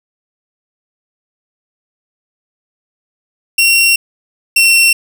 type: tone pair in turn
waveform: sawtooth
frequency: 2737 / 2717 Hz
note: F7 / F7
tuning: -36 / -48 cents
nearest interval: unison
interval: 12 cents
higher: first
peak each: -4 / -3 dBFS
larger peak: second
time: 3.58-3.96 / 4.56-4.93 s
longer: first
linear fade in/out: 5 ms
effects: none

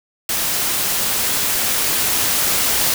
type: noise with level ramp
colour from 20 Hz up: white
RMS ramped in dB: -20 to -17 dBFS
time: 0.29-2.94 s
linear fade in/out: 2 ms
effects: none

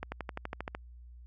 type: accelerating click train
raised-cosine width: 0.5 ms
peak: -21 dBFS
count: 10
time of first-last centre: 0.03-0.749 s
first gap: 90 ms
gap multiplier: 0.97
effects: added 60 Hz sine -48 dBFS peak until 1.26 s

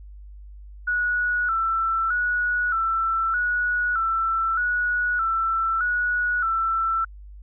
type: tone with vibrato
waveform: sine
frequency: 1396.9 Hz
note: F6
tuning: in tune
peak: -20 dBFS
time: 0.87-7.05 s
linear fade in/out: 10 ms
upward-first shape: square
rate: 0.81 Hz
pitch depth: 79 cents each way
effects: added 50 Hz sine -39 dBFS peak until 7.42 s

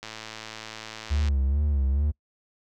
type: click train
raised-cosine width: 0.2 ms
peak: -20 dBFS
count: 139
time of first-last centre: 0.03-1.285 s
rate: 110 Hz
type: tone with vibrato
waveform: triangle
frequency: 70.5 Hz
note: C#2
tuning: 30 cents sharp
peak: -19 dBFS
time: 1.1-2.12 s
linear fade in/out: 20 ms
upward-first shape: sine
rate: 2.3 Hz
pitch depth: 95 cents each way
effects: noise-tail reverb RT60 0.1 s tail -26 dB re dry

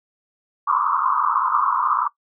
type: band-pass noise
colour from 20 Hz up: pink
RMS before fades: -20 dBFS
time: 0.67-2.08 s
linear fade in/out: 10 ms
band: 970 to 1300 Hz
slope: 96 dB/octave
effects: noise-tail reverb RT60 0.1 s tail -19 dB re dry

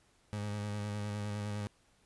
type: tone with vibrato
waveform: 30% pulse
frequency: 103.83 Hz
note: G#2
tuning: in tune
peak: -33 dBFS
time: 0.33-1.67 s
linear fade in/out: 0 ms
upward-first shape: square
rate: 9.8 Hz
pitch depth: 21 cents each way
effects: pink hiss -69 dBFS RMS until 2.05 s + resampled to 24000 Hz

